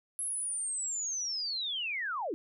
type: linear sweep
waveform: sine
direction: down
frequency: 11000 to 275.3 Hz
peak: -32 dBFS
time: 0.19-2.34 s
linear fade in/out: 0 ms
effects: none